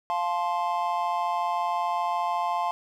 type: chord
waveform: triangle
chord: F major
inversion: none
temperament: just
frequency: 698.5 / 873.1 / 1047.7 Hz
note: F5 / A5 / C6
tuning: 0 / -14 / +2 cents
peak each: -27 dBFS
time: 0.1-2.71 s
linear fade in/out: 0 ms
effects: none